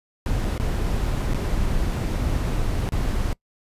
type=noise with dropouts; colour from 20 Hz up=brown; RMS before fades=-23 dBFS; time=0.26-3.33 s; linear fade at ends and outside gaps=0 ms; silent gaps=0.443-0.448 / 0.579-0.599 / 1.334-1.346 / 2.889-2.922 s; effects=noise-tail reverb RT60 0.1 s tail -23 dB re dry + resampled to 32000 Hz